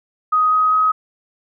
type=tone with pitch steps; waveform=sine; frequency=1252 / 1259.3 / 1266.5 Hz; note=D#6 / D#6 / D#6; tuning=+10 / +20 / +30 cents; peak=-12 dBFS; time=0.32-0.92 s; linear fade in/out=10 ms; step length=200 ms; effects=none